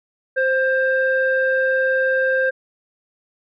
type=tone pair together; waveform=sine; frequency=523.3 / 1588.6 Hz; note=C5 / G6; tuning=0 / +23 cents; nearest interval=octave + perfect fifth; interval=1923 cents; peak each=-17 / -18 dBFS; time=0.36-2.51 s; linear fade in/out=20 ms; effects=tanh soft clip ceiling -9 dBFS